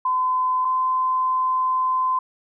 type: tone pair in turn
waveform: sine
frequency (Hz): 1020 / 1028.9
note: C6 / C6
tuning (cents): -44 / -29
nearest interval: unison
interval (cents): 15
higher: second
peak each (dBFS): -18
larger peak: neither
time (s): 0.05-0.65 / 0.65-2.19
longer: second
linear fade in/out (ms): 5
effects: none